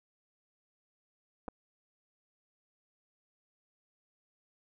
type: clicks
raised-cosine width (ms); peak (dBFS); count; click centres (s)
1; -26; 2; 1.481 / 1.485
effects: none